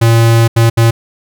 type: tone bursts at uneven times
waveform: square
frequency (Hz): 115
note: A#2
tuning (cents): -23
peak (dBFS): -6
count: 3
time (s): 0.01-0.48 / 0.56-0.7 / 0.77-0.91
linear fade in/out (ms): 10
effects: none